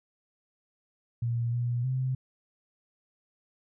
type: tone with pitch steps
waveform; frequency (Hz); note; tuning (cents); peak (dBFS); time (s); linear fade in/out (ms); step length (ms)
sine; 117.9 / 120.7 / 129.8; A#2 / B2 / C3; +20 / -39 / -13; -26; 1.22-2.15; 5; 310
effects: none